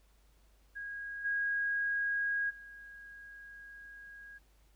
sine tone with level steps, 1641 Hz, G#6, 21 cents flat, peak -39 / -30 / -48 dBFS, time 0.75-4.39 s, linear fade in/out 20 ms, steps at 1.24 / 2.49 s, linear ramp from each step 20 ms, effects added 50 Hz sine -63 dBFS peak until 4.75 s + pink hiss -71 dBFS RMS until 4.75 s

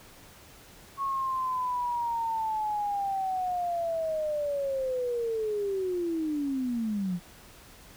sine linear sweep, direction down, 1105 to 170 Hz, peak -27 dBFS, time 0.97-7.2 s, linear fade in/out 50 ms, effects pink hiss -52 dBFS RMS until 7.96 s

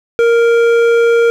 sine tone with hard clipping, 466.2 Hz, A#4, in tune, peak -9 dBFS, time 0.19-1.3 s, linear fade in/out 0 ms, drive 10 dB, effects none

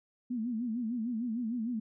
sine tone with vibrato, 233.1 Hz, A#3, in tune, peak -31 dBFS, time 0.3-1.8 s, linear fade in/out 10 ms, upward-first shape sine, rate 6.6 Hz, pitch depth 130 cents each way, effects none

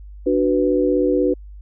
sine chord, B minor, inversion first, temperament equal, 293.7 / 370 / 493.9 Hz, D4 / F#4 / B4, 0 / 0 / 0 cents, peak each -19 dBFS, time 0.26-1.34 s, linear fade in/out 10 ms, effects added 50 Hz sine -35 dBFS peak until 1.61 s

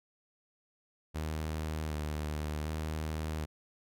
sawtooth tone with vibrato, 76.9 Hz, D#2, 20 cents flat, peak -30 dBFS, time 1.14-3.46 s, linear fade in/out 20 ms, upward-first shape square, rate 0.66 Hz, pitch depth 25 cents each way, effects none

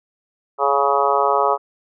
harmonic tone, 140 Hz, C#3, 18 cents sharp, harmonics 3 / 4 / 5 / 6 / 7 / 8 / 9, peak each -22 / -22 / -22 / -22 / -22 / -22 / -22 dBFS, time 0.58-1.58 s, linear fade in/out 50 ms, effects none

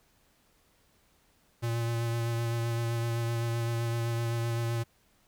square tone with vibrato, 116.54 Hz, A#2, in tune, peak -29 dBFS, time 1.62-4.84 s, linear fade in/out 20 ms, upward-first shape sine, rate 7.8 Hz, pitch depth 17 cents each way, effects pink hiss -67 dBFS RMS until 5.27 s

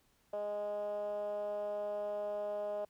10% pulse tone with band-pass filter, 207 Hz, G#3, 5 cents flat, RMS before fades -38 dBFS, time 0.33-2.85 s, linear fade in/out 5 ms, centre 580 Hz, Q 7.4, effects pink hiss -72 dBFS RMS until 2.89 s

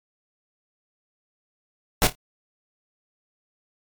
pink noise with echo, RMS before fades -17 dBFS, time 2.02-2.07 s, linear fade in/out 0 ms, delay 27 ms, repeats 3, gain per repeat -12 dB, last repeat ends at 2.151 s, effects MP3 96 kbps

